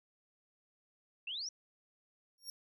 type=exponential sweep; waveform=sine; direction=up; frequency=2611 to 5920 Hz; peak=-38 dBFS; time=1.27-1.49 s; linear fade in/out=5 ms
type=tone with exponential growth; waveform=sawtooth; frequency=5560 Hz; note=F8; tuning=9 cents flat; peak=-36 dBFS; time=2.38-2.5 s; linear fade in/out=2 ms; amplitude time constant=26 ms
effects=none